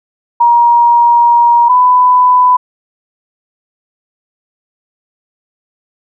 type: tone pair in turn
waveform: sine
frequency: 947 / 997.8 Hz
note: A#5 / B5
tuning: +27 / +17 cents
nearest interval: minor second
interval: 90 cents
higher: second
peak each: -4 dBFS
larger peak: neither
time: 0.4-1.69 / 1.69-2.57 s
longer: first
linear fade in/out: 10 ms
effects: none